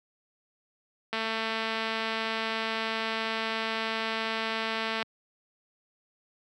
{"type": "click train", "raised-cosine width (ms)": 0.3, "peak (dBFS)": -15, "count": 870, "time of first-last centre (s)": [1.13, 5.027], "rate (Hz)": 223, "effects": ["high-pass 150 Hz 12 dB/octave"]}